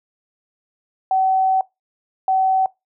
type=tone bursts at uneven times; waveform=sine; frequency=760 Hz; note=F#5; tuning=46 cents sharp; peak=-14 dBFS; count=2; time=1.11-1.61 / 2.28-2.66 s; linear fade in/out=2 ms; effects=noise-tail reverb RT60 0.2 s tail -22 dB re dry